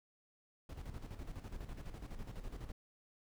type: noise with tremolo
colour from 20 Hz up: brown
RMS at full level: -44 dBFS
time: 0.69-2.72 s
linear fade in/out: 5 ms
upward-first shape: square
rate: 12 Hz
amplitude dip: 60%
effects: none